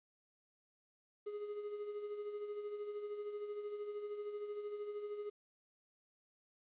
triangle tone with tremolo, 415.3 Hz, G#4, in tune, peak -37 dBFS, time 1.26-5.3 s, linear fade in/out 10 ms, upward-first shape sine, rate 13 Hz, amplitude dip 50%, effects resampled to 8000 Hz + 12-bit

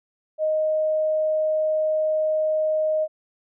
sine tone, 622.3 Hz, D#5, in tune, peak -19 dBFS, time 0.38-3.08 s, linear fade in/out 50 ms, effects none

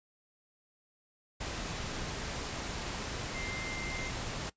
sine tone in noise, 2092 Hz, C7, 1 cent flat, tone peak -40 dBFS, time 3.34-4.1 s, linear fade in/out 10 ms, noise pink, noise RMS -38 dBFS, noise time 1.4-4.5 s, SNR -5 dB, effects noise-tail reverb RT60 0.1 s tail -19 dB re dry + resampled to 16000 Hz

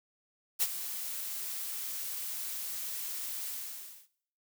blue noise with ADSR envelope, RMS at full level -26 dBFS, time 0.59-4.08 s, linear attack 31 ms, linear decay 41 ms, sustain -12 dB, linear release 610 ms, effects noise-tail reverb RT60 0.6 s tail -18 dB re dry

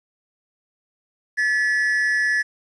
triangle tone pair together, 1728 / 1939.6 Hz, A6 / B6, -32 / -32 cents, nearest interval major second, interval 200 cents, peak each -17 / -22 dBFS, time 1.37-2.43 s, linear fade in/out 20 ms, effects resampled to 22050 Hz + 9-bit

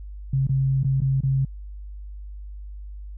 sine tone with dropouts, 134.5 Hz, C3, 48 cents sharp, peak -18 dBFS, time 0.33-1.45 s, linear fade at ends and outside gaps 5 ms, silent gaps 0.47-0.492 / 0.833-0.845 / 1.005-1.017 / 1.207-1.234 s, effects added 50 Hz sine -34 dBFS peak until 3.17 s

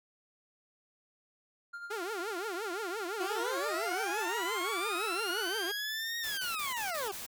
triangle tone with tremolo, 1400 Hz, F6, 4 cents sharp, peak -37 dBFS, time 1.73-5.46 s, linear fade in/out 10 ms, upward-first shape sine, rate 11 Hz, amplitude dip 50%
sawtooth tone with vibrato, 392 Hz, G4, in tune, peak -32 dBFS, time 1.9-5.72 s, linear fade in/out 10 ms, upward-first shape triangle, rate 5.8 Hz, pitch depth 300 cents each way
20% pulse linear two-way sweep, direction up then down, 356.2 to 1880 to 365.2 Hz, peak -29 dBFS, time 3.2-7.12 s, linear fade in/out 10 ms, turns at 6.19 s
white noise bursts, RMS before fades -42 dBFS, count 6, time 6.23-7.265 s, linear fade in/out 10 ms, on 150 ms, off 27 ms
effects none

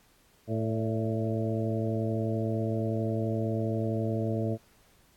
harmonic tone with a mistuned harmonic, 111 Hz, A2, 16 cents sharp, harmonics 1 / 2 / 3 / 4 / 5 / 6, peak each -30 / -33 / -35 / -36 / -37 / -38 dBFS, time 0.47-4.58 s, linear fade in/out 50 ms, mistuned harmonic 5, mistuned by +48 cents, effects pink hiss -63 dBFS RMS until 5.16 s + AAC 64 kbps

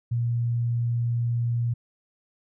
sine tone, 118.5 Hz, A#2, 29 cents sharp, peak -22 dBFS, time 0.11-1.74 s, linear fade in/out 10 ms, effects none

